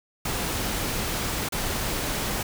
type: noise with dropouts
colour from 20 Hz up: pink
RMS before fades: -28 dBFS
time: 0.25-2.43 s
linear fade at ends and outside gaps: 5 ms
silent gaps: 1.489-1.522 s
effects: none